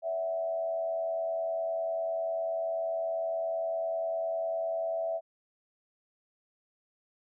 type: tone with frequency modulation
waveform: sine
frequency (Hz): 659.3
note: E5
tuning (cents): 0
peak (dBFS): -29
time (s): 0.02-5.21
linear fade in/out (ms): 50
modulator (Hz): 90.2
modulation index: 0.49
effects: none